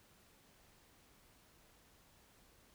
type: silence
effects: pink hiss -67 dBFS RMS until 2.74 s